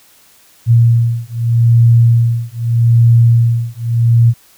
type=beating tone pair; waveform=sine; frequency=116.54 / 117.35 Hz; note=A#2 / A#2; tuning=0 / +12 cents; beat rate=0.81 Hz; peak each=-10 dBFS; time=0.66-4.34 s; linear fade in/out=50 ms; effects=white hiss -47 dBFS RMS until 4.57 s